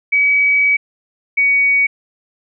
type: tone pair in turn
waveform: sine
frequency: 2274 / 2250 Hz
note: C#7 / C#7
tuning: +44 / +25 cents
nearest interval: unison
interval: 19 cents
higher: first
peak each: -10 dBFS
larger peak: neither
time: 0.12-0.77 / 1.37-1.87 s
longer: first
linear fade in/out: 10 ms
effects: none